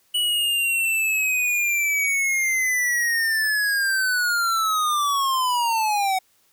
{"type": "linear sweep", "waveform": "square", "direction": "down", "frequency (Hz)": [2950, 743], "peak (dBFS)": -20, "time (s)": [0.14, 6.19], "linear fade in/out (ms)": 10, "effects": ["white hiss -62 dBFS RMS until 6.52 s"]}